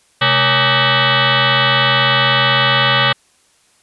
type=tone with frequency modulation; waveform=sine; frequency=907 Hz; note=A#5; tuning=48 cents flat; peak=-10 dBFS; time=0.21-3.13 s; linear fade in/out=10 ms; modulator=346 Hz; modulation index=8; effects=white hiss -55 dBFS RMS until 3.82 s + resampled to 24000 Hz